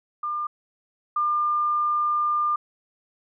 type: tone pair in turn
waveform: sine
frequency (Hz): 1200 / 1200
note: D6 / D6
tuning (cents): +37 / +37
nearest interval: unison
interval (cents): 0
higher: neither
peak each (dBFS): -25 / -20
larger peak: second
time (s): 0.23-0.47 / 1.16-2.56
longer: second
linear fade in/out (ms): 5
effects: none